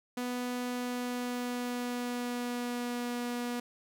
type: tone with pitch glide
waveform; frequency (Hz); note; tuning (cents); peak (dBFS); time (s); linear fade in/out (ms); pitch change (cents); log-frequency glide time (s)
sawtooth; 246.9 to 242.2; B3 to B3; 0 to -34; -29; 0.17-3.6; 5; -34; 0.64-3.11
effects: none